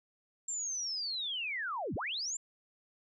sine linear two-way sweep, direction down then up, 7459 to 66.4 to 7459 Hz, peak -34 dBFS, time 0.48-2.37 s, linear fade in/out 5 ms, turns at 1.95 s, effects none

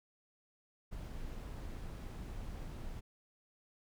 brown noise, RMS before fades -44 dBFS, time 0.91-3.01 s, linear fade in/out 20 ms, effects none

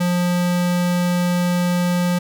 square tone, 177 Hz, F3, 23 cents sharp, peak -17 dBFS, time 0-2.19 s, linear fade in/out 10 ms, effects none

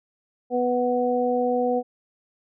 harmonic tone, 246.9 Hz, B3, in tune, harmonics 1 / 2 / 3, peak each -26 / -22 / -26 dBFS, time 0.5-1.83 s, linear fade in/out 50 ms, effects none

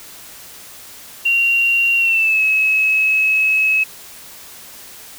sine tone with pitch glide, 2759 to 2574 Hz, F7 to E7, -22 to -42 cents, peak -12 dBFS, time 1.25-3.84 s, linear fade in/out 10 ms, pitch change -120 cents, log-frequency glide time 1.97-2.42 s, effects white hiss -38 dBFS RMS until 5.18 s

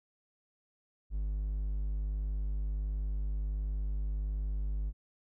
triangle tone, 50.7 Hz, G#1, 41 cents flat, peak -29 dBFS, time 1.1-4.93 s, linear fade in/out 50 ms, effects none

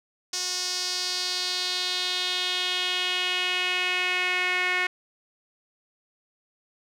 sawtooth tone with band-pass filter sweep, 363.6 Hz, F#4, 30 cents flat, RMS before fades -27 dBFS, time 0.33-4.87 s, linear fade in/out 5 ms, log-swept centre 5600 to 2100 Hz, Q 3.2, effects none

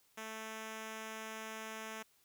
5% pulse tone, 220 Hz, A3, in tune, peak -32 dBFS, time 0.17-2.03 s, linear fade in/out 10 ms, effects white hiss -71 dBFS RMS until 2.24 s

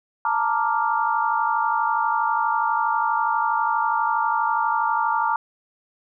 sine chord, Bb major seventh, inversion third, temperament equal, 880 / 932.3 / 1174.7 / 1396.9 Hz, A5 / Bb5 / D6 / F6, 0 / 0 / 0 / 0 cents, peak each -24 / -23 / -25 / -27 dBFS, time 0.25-5.36 s, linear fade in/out 2 ms, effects none

